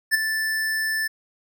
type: tone with ADSR envelope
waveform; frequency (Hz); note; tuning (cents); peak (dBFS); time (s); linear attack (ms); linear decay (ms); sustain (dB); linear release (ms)
square; 1760; A6; 0; -14; 0.11-1.08; 34; 14; -9; 13
effects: none